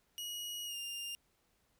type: tone with pitch glide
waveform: sawtooth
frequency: 2900 to 2803 Hz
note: F#7 to F7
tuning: -35 to +6 cents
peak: -37 dBFS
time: 0.18-1.15 s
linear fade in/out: 0 ms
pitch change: -59 cents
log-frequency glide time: 0.65-0.77 s
effects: pink hiss -75 dBFS RMS until 1.79 s